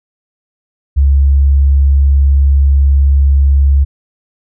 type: tone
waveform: sine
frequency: 69.3 Hz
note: C#2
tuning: in tune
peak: -5 dBFS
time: 0.96-3.85 s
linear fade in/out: 20 ms
effects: none